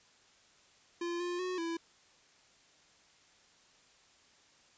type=tone with pitch steps; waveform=square; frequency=344.7 / 352.2 / 366.5 / 333 Hz; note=F4 / F4 / F#4 / E4; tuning=-23 / +15 / -16 / +18 cents; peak=-35 dBFS; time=1.01-1.77 s; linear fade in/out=5 ms; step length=190 ms; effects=white hiss -64 dBFS RMS until 4.77 s + resampled to 16000 Hz